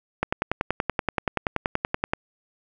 click train, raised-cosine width 0.5 ms, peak -7 dBFS, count 21, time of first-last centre 0.23-2.135 s, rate 10.5 Hz, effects none

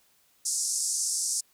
white band-pass noise, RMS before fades -29 dBFS, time 0.45-1.41 s, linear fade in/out 10 ms, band 5200 to 9700 Hz, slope 48 dB/octave, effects white hiss -65 dBFS RMS until 1.53 s

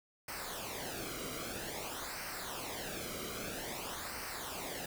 pink noise with flanger, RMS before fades -42 dBFS, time 0.28-4.86 s, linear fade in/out 5 ms, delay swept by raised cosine 0.28 to 1.15 ms, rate 0.51 Hz, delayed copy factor -0.7, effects none

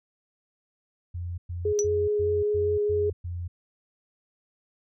sine tone bursts, 87.31 Hz, F2, in tune, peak -30 dBFS, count 7, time 1.14-3.48 s, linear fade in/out 10 ms, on 240 ms, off 110 ms
sine tone with vibrato, 417.1 Hz, G#4, 7 cents sharp, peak -22 dBFS, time 1.65-3.1 s, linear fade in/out 5 ms, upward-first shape sine, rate 4.9 Hz, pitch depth 10 cents each way
sine tone with exponential decay, 5920 Hz, F#8, in tune, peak -21 dBFS, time 1.79-1.87 s, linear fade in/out 0 ms, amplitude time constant 17 ms
effects none

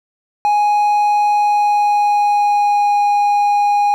triangle tone with pitch glide, 830.6 to 821.1 Hz, G#5 to G#5, 0 to -20 cents, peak -9 dBFS, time 0.45-3.94 s, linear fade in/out 0 ms, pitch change -20 cents, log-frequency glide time 1.31-3.02 s, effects none

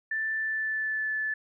sine tone with pitch glide, 1766 to 1739.7 Hz, A6 to A6, +6 to -20 cents, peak -27 dBFS, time 0.11-1.34 s, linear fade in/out 5 ms, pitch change -26 cents, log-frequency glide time 0.36-1.11 s, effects none

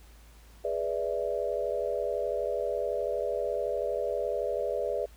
sine chord, E dominant seventh, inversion first, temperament equal, 415.3 / 493.9 / 587.3 / 659.3 Hz, G#4 / B4 / D5 / E5, 0 / 0 / 0 / 0 cents, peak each -34 / -33 / -32 / -35 dBFS, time 0.64-5.06 s, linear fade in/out 10 ms, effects added 55 Hz sine -51 dBFS peak until 5.16 s + pink hiss -59 dBFS RMS until 5.16 s

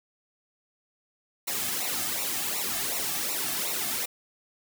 white noise with flanger, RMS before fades -30 dBFS, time 1.47-4.06 s, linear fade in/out 10 ms, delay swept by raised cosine 0.61 to 2.11 ms, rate 2.7 Hz, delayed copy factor -0.8, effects none

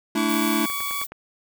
square chord, A suspended fourth, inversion none, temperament just, 220 / 293.3 / 330 Hz, A3 / D4 / E4, 0 / -2 / +2 cents, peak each -26 dBFS, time 0.15-0.66 s, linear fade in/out 5 ms
20% pulse tone with pitch glide, 1140 to 1131.5 Hz, C#6 to C#6, +48 to +35 cents, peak -23 dBFS, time 0.17-1.04 s, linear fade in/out 5 ms, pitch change -13 cents, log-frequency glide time 0.57-0.69 s
violet noise, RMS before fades -31 dBFS, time 0.28-1.07 s, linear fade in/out 20 ms
click train, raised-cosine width 0.5 ms, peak -22 dBFS, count 5, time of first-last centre 0.7-1.12 s, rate 9.52 Hz
effects none

